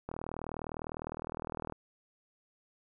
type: click train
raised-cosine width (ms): 1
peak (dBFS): -24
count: 66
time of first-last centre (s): 0.09-1.723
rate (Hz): 39.8
effects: none